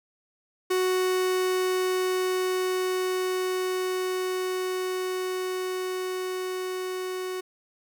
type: tone with level ramp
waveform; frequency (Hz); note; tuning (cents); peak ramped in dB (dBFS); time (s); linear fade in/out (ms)
45% pulse; 370; F#4; 0; -22 to -30; 0.7-7.41; 10
effects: none